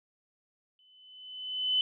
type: tone with exponential growth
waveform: sine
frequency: 3021 Hz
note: F#7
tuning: 35 cents sharp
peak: -22 dBFS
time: 0.79-1.81 s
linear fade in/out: 1 ms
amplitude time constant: 220 ms
effects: none